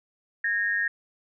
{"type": "tone pair together", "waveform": "sine", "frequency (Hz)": [1647, 1848.7], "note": ["G#6", "A#6"], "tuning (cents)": [-15, -15], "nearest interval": "major second", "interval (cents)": 200, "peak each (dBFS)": [-27, -25], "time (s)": [0.44, 0.88], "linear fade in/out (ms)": 5, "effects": []}